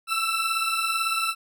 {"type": "beating tone pair", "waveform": "20% pulse", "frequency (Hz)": [1323, 1341], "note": ["E6", "E6"], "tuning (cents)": [6, 29], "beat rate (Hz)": 18, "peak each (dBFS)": [-20, -23], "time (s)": [0.07, 1.35], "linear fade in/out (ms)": 50, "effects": []}